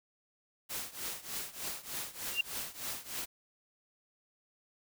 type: noise with tremolo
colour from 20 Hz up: white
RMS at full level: -37 dBFS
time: 0.69-3.26 s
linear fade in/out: 20 ms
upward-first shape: triangle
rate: 3.3 Hz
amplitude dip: 90%
type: tone with exponential growth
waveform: sine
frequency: 2780 Hz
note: F7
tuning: 9 cents flat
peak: -23 dBFS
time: 2.29-2.41 s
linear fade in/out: 5 ms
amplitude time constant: 24 ms
effects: none